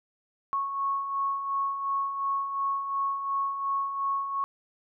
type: beating tone pair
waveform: sine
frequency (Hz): 1100 / 1102.8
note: C#6 / C#6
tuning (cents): -14 / -9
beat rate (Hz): 2.8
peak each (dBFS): -36 / -27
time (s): 0.53-4.44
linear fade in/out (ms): 0
effects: none